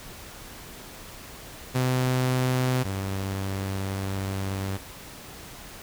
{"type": "tone pair in turn", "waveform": "sawtooth", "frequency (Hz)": [127.8, 96.87], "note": ["C3", "G2"], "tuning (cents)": [-40, -20], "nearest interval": "perfect fourth", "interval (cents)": 480, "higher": "first", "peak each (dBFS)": [-18, -24], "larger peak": "first", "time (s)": [[1.74, 2.84], [2.84, 4.78]], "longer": "second", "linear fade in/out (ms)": 20, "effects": ["pink hiss -43 dBFS RMS until 5.82 s"]}